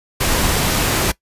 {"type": "noise", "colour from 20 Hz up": "pink", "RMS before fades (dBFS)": -17, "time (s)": [0.2, 1.12], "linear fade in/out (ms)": 10, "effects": ["noise-tail reverb RT60 0.1 s tail -20 dB re dry", "resampled to 32000 Hz"]}